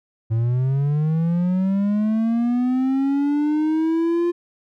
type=linear sweep; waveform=triangle; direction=up; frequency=110 to 349.2 Hz; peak=-15 dBFS; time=0.3-4.32 s; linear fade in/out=20 ms; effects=none